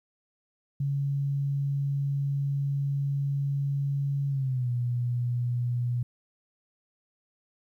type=tone with pitch glide; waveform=sine; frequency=140 to 121.88 Hz; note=C#3 to B2; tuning=+18 to -22 cents; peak=-25 dBFS; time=0.8-6.03 s; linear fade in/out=5 ms; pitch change=-240 cents; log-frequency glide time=4.29-4.7 s; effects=11-bit